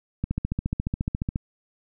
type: click train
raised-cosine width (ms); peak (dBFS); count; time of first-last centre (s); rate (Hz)
5; -13; 17; 0.24-1.359; 14.3
effects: none